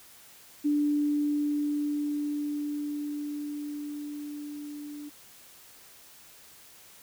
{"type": "tone with level ramp", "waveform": "sine", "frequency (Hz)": 293.7, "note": "D4", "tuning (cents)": 0, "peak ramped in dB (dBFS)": [-22, -38], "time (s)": [0.64, 5.1], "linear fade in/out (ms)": 20, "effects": ["white hiss -53 dBFS RMS until 7.02 s"]}